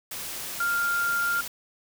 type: tone in noise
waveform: sine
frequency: 1396.9 Hz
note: F6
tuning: in tune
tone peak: -23 dBFS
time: 0.6-1.41 s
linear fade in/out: 5 ms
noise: white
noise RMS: -35 dBFS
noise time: 0.11-1.48 s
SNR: +9 dB
effects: none